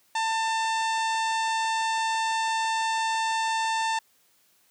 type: harmonic tone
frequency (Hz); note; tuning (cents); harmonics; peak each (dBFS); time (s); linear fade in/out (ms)
894; A5; +27; 1 / 2 / 3 / 4 / 5 / 6 / 7 / 8 / 9 / 10; -25 / -32 / -36 / -37 / -40 / -43 / -44 / -44 / -45 / -49; 0.15-3.99; 5
effects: white hiss -64 dBFS RMS until 4.7 s + high-pass 100 Hz 12 dB/octave